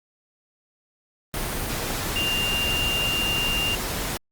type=tone in noise; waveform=sine; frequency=2794 Hz; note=F7; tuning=in tune; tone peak=-23 dBFS; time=2.16-3.75 s; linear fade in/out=0 ms; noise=pink; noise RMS=-28 dBFS; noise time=1.34-4.17 s; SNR=+2 dB; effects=Opus 32 kbps